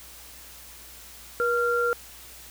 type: tone pair together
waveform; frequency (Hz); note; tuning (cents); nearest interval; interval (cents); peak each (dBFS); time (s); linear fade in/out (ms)
sine; 479 / 1384.1; A#4 / F6; +47 / -16; octave + tritone; 1837; -24; 1.4-1.93; 0
effects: added 60 Hz sine -53 dBFS peak until 2.5 s + white hiss -46 dBFS RMS until 2.5 s